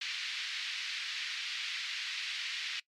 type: band-pass noise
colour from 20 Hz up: pink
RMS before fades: -38 dBFS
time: 0.01-2.8 s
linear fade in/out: 5 ms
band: 2000 to 4600 Hz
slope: 24 dB/octave
effects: noise-tail reverb RT60 0.1 s tail -21 dB re dry + MP3 96 kbps